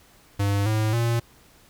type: tone with pitch steps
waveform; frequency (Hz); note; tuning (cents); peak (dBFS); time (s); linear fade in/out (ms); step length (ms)
square; 100.5 / 108.7 / 117.1; G2 / A2 / A#2; +44 / -21 / +8; -21; 0.39-1.2; 10; 270
effects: pink hiss -55 dBFS RMS until 1.69 s